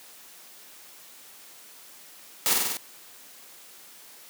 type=noise with echo; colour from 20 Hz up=white; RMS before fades=-23 dBFS; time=2.46-2.53 s; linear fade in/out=0 ms; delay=48 ms; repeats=5; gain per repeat=-2 dB; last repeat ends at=2.77 s; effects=white hiss -49 dBFS RMS until 4.29 s + high-pass 200 Hz 12 dB/octave